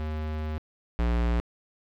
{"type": "tone pair in turn", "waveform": "square", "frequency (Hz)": [77.4, 58.72], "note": ["D#2", "A#1"], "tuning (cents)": [-9, 13], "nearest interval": "perfect fourth", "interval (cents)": 478, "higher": "first", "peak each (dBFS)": [-30, -23], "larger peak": "second", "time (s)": [[0, 0.58], [0.99, 1.4]], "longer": "first", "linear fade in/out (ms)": 0, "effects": ["low-pass 3000 Hz 12 dB/octave", "9-bit"]}